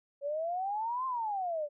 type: exponential two-way sweep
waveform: sine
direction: up then down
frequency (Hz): 553 to 1061 to 570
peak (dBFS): -31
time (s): 0.21-1.69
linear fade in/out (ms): 50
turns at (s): 1.06
effects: none